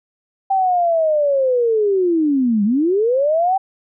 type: linear two-way sweep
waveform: sine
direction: down then up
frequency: 784 to 196.9 to 784 Hz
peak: -13 dBFS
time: 0.5-3.58 s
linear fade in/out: 10 ms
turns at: 2.64 s
effects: none